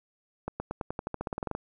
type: accelerating click train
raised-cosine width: 1 ms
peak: -18 dBFS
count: 16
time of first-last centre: 0.48-1.551 s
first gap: 120 ms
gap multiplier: 0.92
effects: none